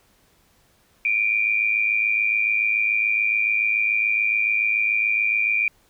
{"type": "tone pair together", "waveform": "sine", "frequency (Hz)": [2338, 2445], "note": ["D7", "D#7"], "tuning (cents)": [-8, -31], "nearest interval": "minor second", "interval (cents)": 77, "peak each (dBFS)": -21, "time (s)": [1.05, 5.68], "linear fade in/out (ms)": 2, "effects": ["pink hiss -60 dBFS RMS until 5.89 s"]}